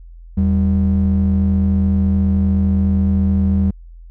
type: ring-modulated tone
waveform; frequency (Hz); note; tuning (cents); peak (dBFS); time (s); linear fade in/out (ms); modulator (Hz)
triangle; 138.59; C#3; 0; -6; 0.37-3.71; 10; 56.9
effects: tanh soft clip ceiling -6 dBFS + added 42 Hz sine -35 dBFS peak until 4.1 s